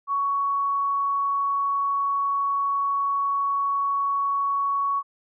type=tone; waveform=sine; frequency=1117 Hz; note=C#6; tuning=13 cents sharp; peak=-21 dBFS; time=0.07-5.03 s; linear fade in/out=50 ms; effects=none